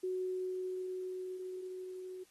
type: tone with level ramp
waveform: sine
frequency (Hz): 370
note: F#4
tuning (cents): 0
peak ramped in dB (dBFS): -33 to -43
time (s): 0.03-2.24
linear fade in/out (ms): 10
effects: white hiss -67 dBFS RMS until 2.3 s + AAC 32 kbps